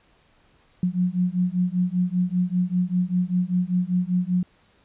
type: beating tone pair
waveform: sine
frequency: 177.7 / 182.8 Hz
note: F3 / F#3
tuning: +30 / -21 cents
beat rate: 5.1 Hz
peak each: -23 dBFS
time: 0.83-4.43 s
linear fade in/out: 2 ms
effects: pink hiss -60 dBFS RMS until 4.84 s + resampled to 8000 Hz